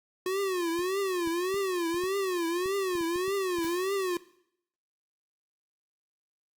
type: tone with vibrato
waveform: square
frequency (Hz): 363.2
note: F#4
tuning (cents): -32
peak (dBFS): -28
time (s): 0.26-4.17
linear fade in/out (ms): 2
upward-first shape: triangle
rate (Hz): 1.7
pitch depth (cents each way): 180
type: clicks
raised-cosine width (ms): 3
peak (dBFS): -33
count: 12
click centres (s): 0.791 / 1.274 / 1.543 / 1.944 / 2.037 / 2.659 / 2.953 / 3.01 / 3.159 / 3.28 / 3.586 / 3.646
type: noise with exponential decay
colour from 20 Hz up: white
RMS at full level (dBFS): -43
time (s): 3.63-4.37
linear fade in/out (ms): 1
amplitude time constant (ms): 160
effects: noise-tail reverb RT60 0.7 s tail -19 dB re dry + Opus 48 kbps